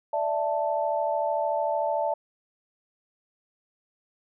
sine chord, D suspended second, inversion none, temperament just, 587.3 / 660.7 / 881 Hz, D5 / E5 / A5, 0 / +4 / +2 cents, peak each -28 dBFS, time 0.13-2.14 s, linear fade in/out 5 ms, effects none

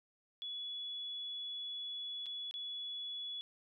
sine tone with dropouts, 3400 Hz, G#7, 40 cents sharp, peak -40 dBFS, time 0.42-3.41 s, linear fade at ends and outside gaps 0 ms, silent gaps 2.259-2.265 / 2.511-2.54 s, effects none

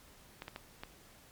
clicks, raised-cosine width 0.3 ms, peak -26 dBFS, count 4, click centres 0.421 / 0.481 / 0.561 / 0.835 s, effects pink hiss -59 dBFS RMS until 1.31 s + MP3 96 kbps

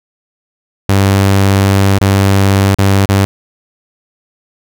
sawtooth tone with dropouts, 98 Hz, G2, in tune, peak -3 dBFS, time 0.89-3.25 s, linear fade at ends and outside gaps 0 ms, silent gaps 1.985-2.013 / 2.747-2.786 / 3.056-3.09 s, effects none

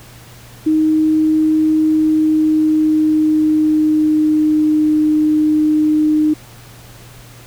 sine tone with pitch glide, 312.1 to 306.2 Hz, D#4 to D#4, +5 to -28 cents, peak -10 dBFS, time 0.66-6.34 s, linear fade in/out 10 ms, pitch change -33 cents, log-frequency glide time 1.84-4.85 s, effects added 119 Hz sine -40 dBFS peak until 7.46 s + pink hiss -41 dBFS RMS until 7.46 s

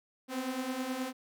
sawtooth beating tone pair, 251.6 / 261.1 Hz, B3 / C4, +32 / -3 cents, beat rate 9.5 Hz, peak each -35 / -31 dBFS, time 0.28-1.13 s, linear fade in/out 50 ms, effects none

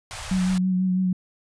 pink band-stop noise, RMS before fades -34 dBFS, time 0.11-0.58 s, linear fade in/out 0 ms, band 110 to 670 Hz, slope 24 dB/octave
sine tone with vibrato, 185 Hz, F#3, in tune, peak -19 dBFS, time 0.31-1.13 s, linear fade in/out 5 ms, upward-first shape sine, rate 6.1 Hz, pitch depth 24 cents each way
effects resampled to 22050 Hz

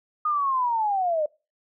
sine linear sweep, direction down, 1239 to 587 Hz, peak -21 dBFS, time 0.25-1.26 s, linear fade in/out 5 ms, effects noise-tail reverb RT60 0.3 s tail -23 dB re dry

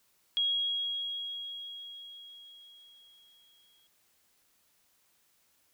sine tone with exponential decay, 3298 Hz, G#7, 13 cents flat, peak -25 dBFS, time 0.37-3.87 s, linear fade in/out 0 ms, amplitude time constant 760 ms, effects white hiss -70 dBFS RMS until 5.73 s

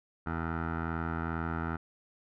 15% pulse tone with low-pass filter, 82.3 Hz, E2, 2 cents flat, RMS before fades -34 dBFS, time 0.26-1.77 s, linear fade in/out 10 ms, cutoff 1400 Hz, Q 3.7, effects none

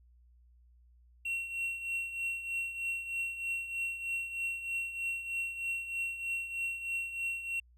triangle tone with tremolo, 2729 Hz, F7, 41 cents flat, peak -29 dBFS, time 1.25-7.6 s, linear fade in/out 5 ms, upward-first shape triangle, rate 3.2 Hz, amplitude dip 70%, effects added 60 Hz sine -59 dBFS peak until 7.77 s

